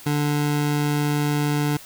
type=tone; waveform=25% pulse; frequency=147.1 Hz; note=D3; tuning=3 cents sharp; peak=-16 dBFS; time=0.06-1.77 s; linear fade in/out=5 ms; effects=white hiss -43 dBFS RMS until 1.85 s